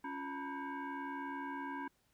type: tone with frequency modulation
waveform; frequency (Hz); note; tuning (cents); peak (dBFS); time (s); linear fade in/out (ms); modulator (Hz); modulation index
sine; 349.2; F4; 0; -39; 0.04-1.88; 5; 627; 2
effects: pink hiss -75 dBFS RMS until 2.13 s